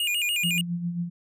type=tone with vibrato; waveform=square; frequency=2637 Hz; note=E7; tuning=in tune; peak=-24 dBFS; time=0-0.61 s; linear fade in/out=2 ms; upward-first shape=square; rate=6.9 Hz; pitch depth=140 cents each way
type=tone with tremolo; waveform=sine; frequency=173 Hz; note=F3; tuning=16 cents flat; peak=-24 dBFS; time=0.43-1.1 s; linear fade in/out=20 ms; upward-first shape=sine; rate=7.4 Hz; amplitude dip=55%
effects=none